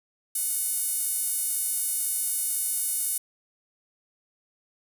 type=tone with high-pass filter; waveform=sawtooth; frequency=734 Hz; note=F#5; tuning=14 cents flat; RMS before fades=-28 dBFS; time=0.35-3.18 s; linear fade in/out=5 ms; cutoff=10000 Hz; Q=2.5; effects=none